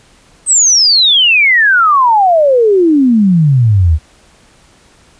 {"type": "exponential sweep", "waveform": "sine", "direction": "down", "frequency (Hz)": [8410, 73.4], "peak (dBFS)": -5, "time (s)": [0.46, 3.99], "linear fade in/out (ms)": 50, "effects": ["pink hiss -46 dBFS RMS until 5.19 s", "resampled to 22050 Hz"]}